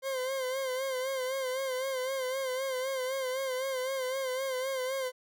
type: tone with vibrato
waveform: 40% pulse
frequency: 523.3 Hz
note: C5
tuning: in tune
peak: -30 dBFS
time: 0.02-5.12 s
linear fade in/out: 50 ms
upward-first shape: sine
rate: 3.9 Hz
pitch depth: 60 cents each way
effects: none